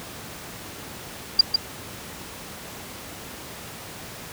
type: tone with echo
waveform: sine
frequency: 4779 Hz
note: D8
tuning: 29 cents sharp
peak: -8 dBFS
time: 1.39-1.41 s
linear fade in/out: 5 ms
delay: 150 ms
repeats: 1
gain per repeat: -6 dB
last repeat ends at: 1.56 s
effects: pink hiss -38 dBFS RMS until 4.32 s + high-pass 80 Hz 12 dB/octave